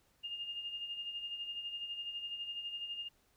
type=tone with tremolo; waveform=sine; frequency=2825 Hz; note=F7; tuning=19 cents sharp; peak=-37 dBFS; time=0.23-3.09 s; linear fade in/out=20 ms; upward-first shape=sine; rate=12 Hz; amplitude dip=55%; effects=pink hiss -72 dBFS RMS until 3.36 s